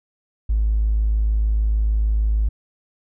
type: tone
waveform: triangle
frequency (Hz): 53.3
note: G#1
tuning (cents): +46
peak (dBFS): -12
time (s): 0.49-2.49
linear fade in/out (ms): 10
effects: tanh soft clip ceiling -13 dBFS